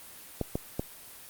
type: clicks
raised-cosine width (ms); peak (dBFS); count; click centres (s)
2; -15; 3; 0.413 / 0.555 / 0.795
effects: white hiss -48 dBFS RMS until 1.29 s + Opus 32 kbps